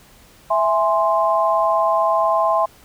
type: chord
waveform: sine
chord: E augmented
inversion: none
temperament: equal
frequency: 659.3 / 830.6 / 1046.5 Hz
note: E5 / G#5 / B#5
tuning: 0 / 0 / 0 cents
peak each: -18 / -21 / -18 dBFS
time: 0.5-2.66 s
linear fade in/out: 10 ms
effects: pink hiss -49 dBFS RMS until 2.84 s